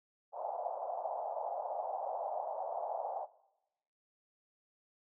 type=band-pass noise; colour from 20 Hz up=pink; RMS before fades=-39 dBFS; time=0.32-3.27 s; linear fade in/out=50 ms; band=610 to 840 Hz; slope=48 dB/octave; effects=noise-tail reverb RT60 0.9 s tail -19 dB re dry